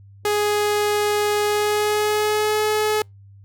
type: tone with pitch glide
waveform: sawtooth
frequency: 416.4 to 426.9 Hz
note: G#4 to G#4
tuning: +5 to +48 cents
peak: -14 dBFS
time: 0.25-3.02 s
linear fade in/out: 2 ms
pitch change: +43 cents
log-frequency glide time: 1.44-2.63 s
effects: added 99 Hz sine -43 dBFS peak until 3.44 s + Opus 48 kbps